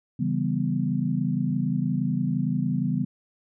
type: chord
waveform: sine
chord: C# half-diminished seventh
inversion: none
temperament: equal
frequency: 138.59 / 164.81 / 196 / 246.9 Hz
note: C#3 / E3 / G3 / B3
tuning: 0 / 0 / 0 / 0 cents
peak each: -28 dBFS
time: 0.19-3.05 s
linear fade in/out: 10 ms
effects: none